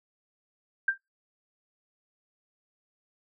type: tone with exponential decay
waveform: sine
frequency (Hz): 1580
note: G6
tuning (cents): +13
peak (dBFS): -18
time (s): 0.88-0.98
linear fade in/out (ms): 5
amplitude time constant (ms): 21
effects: noise-tail reverb RT60 0.2 s tail -26 dB re dry